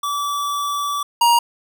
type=tone pair in turn; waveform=square; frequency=1154 / 943.5 Hz; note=D6 / A#5; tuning=-31 / +21 cents; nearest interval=minor third; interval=348 cents; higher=first; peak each=-21 / -12 dBFS; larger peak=second; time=0.03-1.03 / 1.21-1.39 s; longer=first; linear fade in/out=5 ms; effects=none